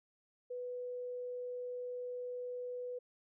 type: tone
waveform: sine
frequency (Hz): 494.5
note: B4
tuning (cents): +2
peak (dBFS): -39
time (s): 0.5-2.99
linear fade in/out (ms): 10
effects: none